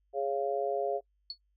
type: chord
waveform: sine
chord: Db major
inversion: second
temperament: just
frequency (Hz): 415.8 / 554.4 / 693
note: Ab4 / Db5 / F5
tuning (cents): +2 / 0 / -14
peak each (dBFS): -33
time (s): 0.13-1.01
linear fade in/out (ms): 50
type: tone with exponential decay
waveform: sine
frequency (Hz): 4405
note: C#8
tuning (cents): -12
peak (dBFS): -32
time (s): 1.3-1.38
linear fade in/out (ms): 2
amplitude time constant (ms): 16
effects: noise-tail reverb RT60 0.1 s tail -25 dB re dry + added 50 Hz sine -70 dBFS peak until 1.56 s